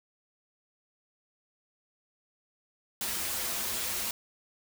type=noise with comb filter; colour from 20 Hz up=white; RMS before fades=-33 dBFS; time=3.01-4.11 s; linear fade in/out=2 ms; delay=6.9 ms; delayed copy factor=-0.95; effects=none